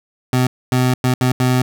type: tone bursts at uneven times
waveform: 25% pulse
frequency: 126.8 Hz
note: B2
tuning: 46 cents sharp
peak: -9 dBFS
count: 5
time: 0.33-0.47 / 0.72-0.94 / 1.04-1.14 / 1.21-1.32 / 1.4-1.62 s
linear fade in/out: 2 ms
effects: none